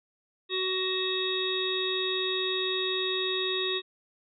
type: harmonic tone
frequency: 374.6 Hz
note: F#4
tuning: 21 cents sharp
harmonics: 1 / 3 / 5 / 7 / 9 / 10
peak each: -31 / -40 / -38 / -38 / -37 / -30 dBFS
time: 0.49-3.82 s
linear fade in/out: 50 ms
effects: none